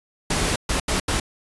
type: noise bursts at uneven times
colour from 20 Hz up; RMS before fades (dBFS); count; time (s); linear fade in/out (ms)
pink; -22; 4; 0.3-0.56 / 0.69-0.8 / 0.88-1 / 1.08-1.2; 5
effects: resampled to 24000 Hz